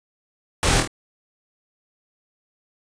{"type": "noise with echo", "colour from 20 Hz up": "pink", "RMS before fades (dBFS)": -19, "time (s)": [0.63, 0.8], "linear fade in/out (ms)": 0, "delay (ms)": 25, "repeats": 3, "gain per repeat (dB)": -4, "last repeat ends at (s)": 0.875, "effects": ["resampled to 22050 Hz"]}